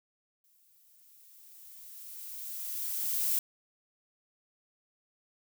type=noise with exponential growth; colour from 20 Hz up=violet; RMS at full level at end=-28 dBFS; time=0.44-3.39 s; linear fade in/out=2 ms; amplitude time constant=640 ms; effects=none